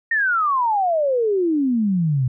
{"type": "exponential sweep", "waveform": "sine", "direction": "down", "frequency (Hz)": [1864.7, 121.8], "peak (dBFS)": -16, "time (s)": [0.11, 2.28], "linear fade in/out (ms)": 5, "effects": []}